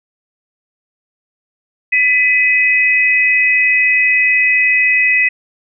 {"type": "tone pair together", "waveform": "sine", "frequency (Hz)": [1997, 2533], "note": ["B6", "D#7"], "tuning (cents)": [19, 30], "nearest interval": "major third", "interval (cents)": 411, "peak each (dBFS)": -12, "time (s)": [1.92, 5.29], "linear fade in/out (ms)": 10, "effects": []}